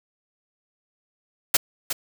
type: noise with echo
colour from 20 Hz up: white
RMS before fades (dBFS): -17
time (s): 1.54-1.57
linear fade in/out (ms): 5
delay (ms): 360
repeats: 1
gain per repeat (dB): -9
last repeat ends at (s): 1.93
effects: none